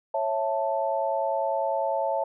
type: chord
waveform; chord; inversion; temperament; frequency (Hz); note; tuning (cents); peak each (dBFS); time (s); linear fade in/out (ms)
sine; A major; first; just; 550 / 660 / 880; C#5 / E5 / A5; -14 / +2 / 0; -28; 0.14-2.24; 5
effects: none